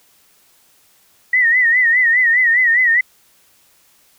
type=tone with vibrato; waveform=sine; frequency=1925 Hz; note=B6; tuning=45 cents flat; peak=-10 dBFS; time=1.33-3.01 s; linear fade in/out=5 ms; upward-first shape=sine; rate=4.9 Hz; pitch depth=98 cents each way; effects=white hiss -54 dBFS RMS until 4.18 s